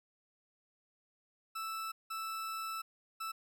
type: tone bursts at uneven times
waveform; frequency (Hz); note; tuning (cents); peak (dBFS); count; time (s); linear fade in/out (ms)
40% pulse; 1318.5; E6; 0; -37; 3; 1.55-1.92 / 2.1-2.82 / 3.2-3.32; 10
effects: none